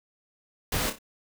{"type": "noise with echo", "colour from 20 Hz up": "pink", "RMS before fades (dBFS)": -28, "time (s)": [0.72, 0.9], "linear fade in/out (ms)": 5, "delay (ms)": 29, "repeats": 3, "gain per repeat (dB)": -8, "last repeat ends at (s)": 0.987, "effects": []}